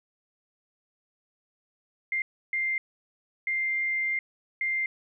sine tone bursts at uneven times, 2099 Hz, C7, 5 cents sharp, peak -25 dBFS, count 4, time 2.12-2.22 / 2.53-2.78 / 3.47-4.19 / 4.61-4.86 s, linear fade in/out 2 ms, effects none

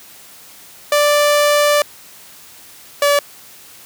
sawtooth tone pair in turn, 587.3 / 574.9 Hz, D5 / D5, 0 / -37 cents, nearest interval unison, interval 37 cents, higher first, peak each -7 dBFS, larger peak neither, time 0.92-1.82 / 3.02-3.19 s, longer first, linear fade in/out 2 ms, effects white hiss -41 dBFS RMS until 3.85 s + high-pass 60 Hz 12 dB/octave

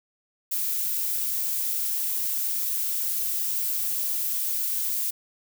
violet noise, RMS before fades -27 dBFS, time 0.51-5.11 s, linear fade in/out 10 ms, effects none

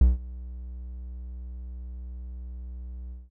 triangle tone with ADSR envelope, 61.5 Hz, B1, 7 cents flat, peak -10 dBFS, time 0.01-3.3 s, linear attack 4 ms, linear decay 160 ms, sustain -23 dB, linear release 190 ms, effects none

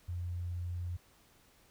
sine tone, 87.9 Hz, F2, 12 cents sharp, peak -35 dBFS, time 0.08-0.97 s, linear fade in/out 10 ms, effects pink hiss -65 dBFS RMS until 1.7 s

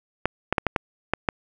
clicks, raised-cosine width 0.5 ms, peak -5 dBFS, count 7, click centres 0.256 / 0.526 / 0.582 / 0.667 / 0.762 / 1.136 / 1.288 s, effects none

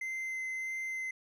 triangle tone with vibrato, 2068 Hz, C7, 21 cents flat, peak -33 dBFS, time 0.01-1.11 s, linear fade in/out 5 ms, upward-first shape sine, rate 1.6 Hz, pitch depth 8 cents each way, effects none

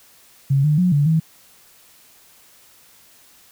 sine tone with pitch steps, 137.6 / 150.6 / 180.6 / 144.4 / 160.5 Hz, C#3 / D3 / F#3 / D3 / E3, -12 / +44 / -42 / -29 / -46 cents, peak -13 dBFS, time 0.5-1.2 s, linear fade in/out 10 ms, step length 140 ms, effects white hiss -51 dBFS RMS until 3.51 s

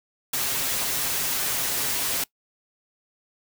white noise with comb filter, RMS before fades -26 dBFS, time 0.33-2.24 s, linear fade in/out 5 ms, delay 7.4 ms, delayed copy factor +0.5, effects noise-tail reverb RT60 0.1 s tail -22 dB re dry

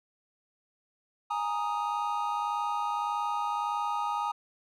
triangle chord, Ab suspended second, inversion none, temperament equal, 830.6 / 932.3 / 1244.5 Hz, Ab5 / Bb5 / Eb6, 0 / 0 / 0 cents, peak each -31 dBFS, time 1.3-4.32 s, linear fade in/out 10 ms, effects none

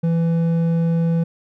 sine tone with hard clipping, 166.5 Hz, E3, 18 cents sharp, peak -17 dBFS, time 0.03-1.24 s, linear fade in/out 10 ms, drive 6 dB, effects none

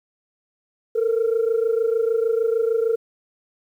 sine tone pair together, 447.4 / 474 Hz, A4 / A#4, +29 / +29 cents, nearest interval minor second, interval 100 cents, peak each -18 / -21 dBFS, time 0.95-2.96 s, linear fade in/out 10 ms, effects tanh soft clip ceiling -13 dBFS + 9-bit

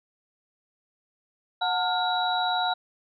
sine tone cluster, 730 / 897 / 1412 / 3894 Hz, F#5 / A5 / F6 / B7, -24 / +33 / +19 / -25 cents, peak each -26 / -30 / -31 / -29 dBFS, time 1.61-2.74 s, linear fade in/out 10 ms, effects none

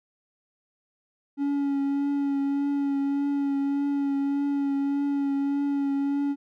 triangle tone with vibrato, 280.6 Hz, C#4, 21 cents sharp, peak -21 dBFS, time 1.37-6.36 s, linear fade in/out 50 ms, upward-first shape triangle, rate 1.7 Hz, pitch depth 23 cents each way, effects none

